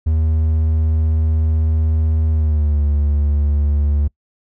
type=tone with pitch glide; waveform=triangle; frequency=79 to 72.86 Hz; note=D#2 to D2; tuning=+27 to -13 cents; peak=-11 dBFS; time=0.06-4.08 s; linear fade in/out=10 ms; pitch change=-140 cents; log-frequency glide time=2.31-2.82 s; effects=noise-tail reverb RT60 0.1 s tail -25 dB re dry